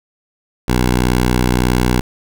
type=tone; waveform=10% pulse; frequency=61.7 Hz; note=B1; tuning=1 cent flat; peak=-4 dBFS; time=0.68-2.01 s; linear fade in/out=5 ms; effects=none